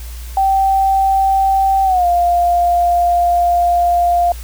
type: tone with pitch glide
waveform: sine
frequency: 776 to 699.4 Hz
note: G5 to F5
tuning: -18 to +2 cents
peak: -10 dBFS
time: 0.37-4.32 s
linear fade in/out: 2 ms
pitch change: -180 cents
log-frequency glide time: 1.84-2.06 s
effects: added 59 Hz sine -26 dBFS peak until 4.43 s + white hiss -38 dBFS RMS until 4.43 s